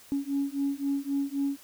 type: beating tone pair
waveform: sine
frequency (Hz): 277.2 / 281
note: C#4 / C#4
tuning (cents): 0 / +24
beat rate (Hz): 3.8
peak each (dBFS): -29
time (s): 0.12-1.57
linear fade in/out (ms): 0
effects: tanh soft clip ceiling -20 dBFS + white hiss -53 dBFS RMS until 1.63 s